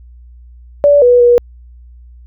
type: tone with pitch steps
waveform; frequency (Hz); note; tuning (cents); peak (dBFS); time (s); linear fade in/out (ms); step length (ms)
sine; 577 / 489.1 / 481.8; D5 / B4 / B4; -31 / -17 / -43; -4; 0.84-1.38; 0; 180
effects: added 60 Hz sine -35 dBFS peak until 2.26 s